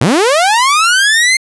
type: linear sweep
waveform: sawtooth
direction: up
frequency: 98.5 to 2125 Hz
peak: -4 dBFS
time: 0.01-1.37 s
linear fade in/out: 5 ms
effects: resampled to 24000 Hz